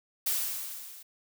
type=noise with level ramp; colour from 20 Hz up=blue; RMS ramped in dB=-27 to -49 dBFS; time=0.26-1.03 s; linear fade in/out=10 ms; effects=none